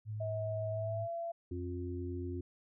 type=tone with vibrato; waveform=sine; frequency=107.1 Hz; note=A2; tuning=46 cents flat; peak=-37 dBFS; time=0.05-1.08 s; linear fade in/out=50 ms; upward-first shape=sine; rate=7.3 Hz; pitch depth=11 cents each way
type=tone with pitch glide; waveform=sine; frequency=642 to 675.9 Hz; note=E5 to E5; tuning=-46 to +43 cents; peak=-36 dBFS; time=0.2-1.32 s; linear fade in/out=10 ms; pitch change=+89 cents; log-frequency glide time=0.7-1.08 s
type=harmonic tone; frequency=88.7 Hz; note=F2; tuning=27 cents sharp; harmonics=1 / 3 / 4; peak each=-39 / -43 / -42 dBFS; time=1.51-2.41 s; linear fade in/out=5 ms
effects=none